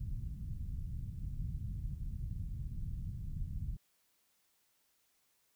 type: low-pass noise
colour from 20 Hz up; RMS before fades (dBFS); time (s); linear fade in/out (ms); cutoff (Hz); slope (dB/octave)
pink; -40; 0-3.77; 5; 150; 24
effects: white hiss -75 dBFS RMS until 5.55 s